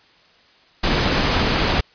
pink noise, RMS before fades -18 dBFS, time 0.83-1.81 s, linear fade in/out 10 ms, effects white hiss -53 dBFS RMS until 1.94 s + resampled to 11025 Hz

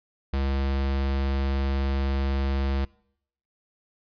square tone, 68.1 Hz, C#2, 30 cents flat, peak -24 dBFS, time 0.33-2.85 s, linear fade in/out 5 ms, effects noise-tail reverb RT60 0.7 s tail -24 dB re dry + resampled to 11025 Hz

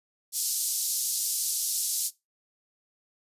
white band-pass noise, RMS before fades -29 dBFS, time 0.32-2.11 s, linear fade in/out 50 ms, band 4700 to 13000 Hz, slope 24 dB/octave, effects noise-tail reverb RT60 0.2 s tail -19 dB re dry + resampled to 32000 Hz

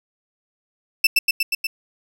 30% pulse tone with echo, 2655 Hz, E7, 12 cents sharp, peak -8 dBFS, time 1.04-1.07 s, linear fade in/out 5 ms, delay 120 ms, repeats 5, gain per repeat -2 dB, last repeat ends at 1.67 s, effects none

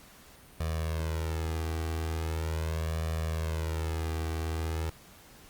sawtooth tone with flanger, 80.3 Hz, E2, 45 cents flat, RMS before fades -32 dBFS, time 0.6-4.9 s, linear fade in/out 5 ms, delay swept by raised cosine 1.7 to 2.58 ms, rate 0.4 Hz, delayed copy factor +0.9, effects pink hiss -54 dBFS RMS until 5.49 s + Opus 48 kbps

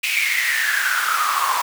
pink noise with high-pass filter sweep, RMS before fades -20 dBFS, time 0.03-1.62 s, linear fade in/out 10 ms, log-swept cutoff 2500 to 990 Hz, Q 9.4, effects none

